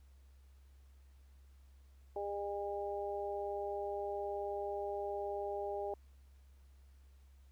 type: harmonic tone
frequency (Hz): 202.1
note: G#3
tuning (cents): -47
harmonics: 2 / 3 / 4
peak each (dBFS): -40 / -42 / -42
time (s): 2.16-5.94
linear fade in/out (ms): 2
effects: added 67 Hz sine -58 dBFS peak until 7.51 s + pink hiss -75 dBFS RMS until 7.51 s